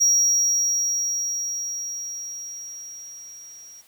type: tone with level ramp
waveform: triangle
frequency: 5670 Hz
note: F8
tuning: 25 cents sharp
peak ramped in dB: -13 to -41 dBFS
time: 0-3.82 s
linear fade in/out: 20 ms
effects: white hiss -56 dBFS RMS until 3.87 s